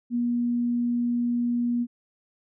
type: tone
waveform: sine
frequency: 240 Hz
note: B3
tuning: 49 cents flat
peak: -22 dBFS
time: 0.1-1.87 s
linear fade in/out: 50 ms
effects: none